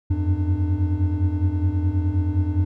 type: tone cluster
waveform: triangle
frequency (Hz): 86.2 / 91.4 / 95.8 / 298.9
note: F2 / F#2 / G2 / D4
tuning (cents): -22 / -21 / -39 / +31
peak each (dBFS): -19 / -27 / -22 / -26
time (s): 0.1-2.65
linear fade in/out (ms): 10
effects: none